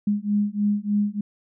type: beating tone pair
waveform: sine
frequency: 204.6 / 207.9 Hz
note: G#3 / G#3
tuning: -26 / +2 cents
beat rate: 3.3 Hz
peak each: -23 dBFS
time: 0.07-1.21 s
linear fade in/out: 5 ms
effects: none